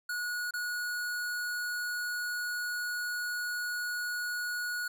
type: tone with dropouts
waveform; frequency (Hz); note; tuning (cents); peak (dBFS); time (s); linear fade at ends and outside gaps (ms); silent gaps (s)
square; 1456; F#6; -28; -33; 0.09-4.88; 5; 0.509-0.537
effects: none